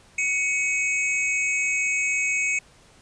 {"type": "tone pair together", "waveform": "square", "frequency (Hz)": [2227, 2543], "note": ["C#7", "D#7"], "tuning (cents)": [7, 37], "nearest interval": "major second", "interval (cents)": 230, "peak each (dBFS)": [-25, -25], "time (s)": [0.18, 2.59], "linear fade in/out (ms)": 5, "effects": ["pink hiss -54 dBFS RMS until 3.01 s", "resampled to 22050 Hz"]}